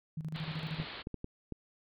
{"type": "tone with tremolo", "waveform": "sine", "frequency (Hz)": 157.6, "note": "D#3", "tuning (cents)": 23, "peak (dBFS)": -34, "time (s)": [0.17, 0.85], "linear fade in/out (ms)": 5, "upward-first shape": "square", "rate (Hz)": 13, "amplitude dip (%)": 70}
{"type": "low-pass noise", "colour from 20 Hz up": "white", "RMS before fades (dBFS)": -45, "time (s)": [0.34, 1.03], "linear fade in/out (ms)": 20, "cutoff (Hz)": 4400, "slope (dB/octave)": 96}
{"type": "clicks", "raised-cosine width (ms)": 3, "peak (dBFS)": -26, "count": 5, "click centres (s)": [0.8, 1.071, 1.143, 1.244, 1.523]}
{"effects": []}